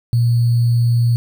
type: tone with sample-and-hold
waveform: sine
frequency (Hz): 118.6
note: A#2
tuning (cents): +30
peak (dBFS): -11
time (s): 0.13-1.16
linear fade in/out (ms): 0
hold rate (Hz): 4410
effects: none